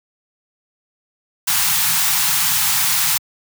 white band-stop noise, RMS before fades -17 dBFS, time 1.47-3.18 s, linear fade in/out 10 ms, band 190 to 760 Hz, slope 96 dB/octave, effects high-pass 100 Hz 12 dB/octave

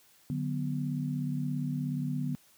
sine chord, B minor, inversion first, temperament just, 148.16 / 185.21 / 246.9 Hz, D3 / F#3 / B3, +16 / +2 / 0 cents, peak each -32 / -38 / -34 dBFS, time 0.3-2.35 s, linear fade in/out 0 ms, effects white hiss -62 dBFS RMS until 2.57 s + high-pass 60 Hz 12 dB/octave

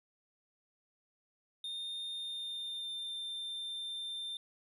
triangle tone with pitch glide, 3646 to 3585 Hz, A#7 to A7, -39 to +32 cents, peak -37 dBFS, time 1.64-4.37 s, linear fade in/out 2 ms, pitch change -29 cents, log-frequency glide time 2.12-3.18 s, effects none

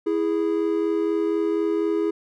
triangle tone pair together, 329.6 / 413.7 Hz, E4 / G#4, 0 / -7 cents, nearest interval major third, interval 393 cents, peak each -21 dBFS, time 0.06-2.11 s, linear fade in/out 10 ms, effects none

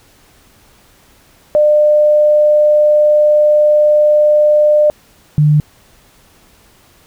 sine tone pair in turn, 600 / 150 Hz, D5 / D3, +37 / +37 cents, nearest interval 2 octaves, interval 2400 cents, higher first, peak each -6 dBFS, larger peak neither, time 1.55-4.9 / 5.38-5.6 s, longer first, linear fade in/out 0 ms, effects pink hiss -48 dBFS RMS until 7.06 s

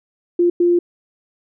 sine tone bursts at uneven times, 348.7 Hz, F4, 3 cents flat, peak -11 dBFS, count 2, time 0.39-0.5 / 0.6-0.79 s, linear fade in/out 5 ms, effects none

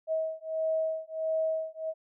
sine beating tone pair, 638 / 639.5 Hz, D#5 / D#5, +43 / +47 cents, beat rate 1.5 Hz, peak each -31 / -31 dBFS, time 0.07-1.94 s, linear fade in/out 50 ms, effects none

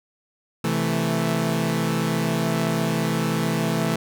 sawtooth chord, A minor, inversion first, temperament equal, 130.81 / 164.81 / 220 Hz, C3 / E3 / A3, 0 / 0 / 0 cents, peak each -24 / -20 / -21 dBFS, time 0.64-3.96 s, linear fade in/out 5 ms, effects none

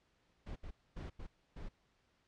brown noise bursts at uneven times, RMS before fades -45 dBFS, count 5, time 0.46-0.56 / 0.63-0.71 / 0.96-1.1 / 1.19-1.27 / 1.56-1.69 s, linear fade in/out 10 ms, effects pink hiss -75 dBFS RMS until 2.27 s + low-pass 5000 Hz 12 dB/octave

